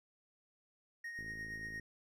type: tone with tremolo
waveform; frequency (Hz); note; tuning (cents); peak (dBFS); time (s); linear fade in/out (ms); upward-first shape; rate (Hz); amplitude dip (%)
triangle; 1864.7; A#6; 0; -39; 1.04-1.8; 5; sine; 8.6; 40
type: click train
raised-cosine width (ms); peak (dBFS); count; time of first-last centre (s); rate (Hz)
3; -40; 34; 1.19-1.797; 54.4
effects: none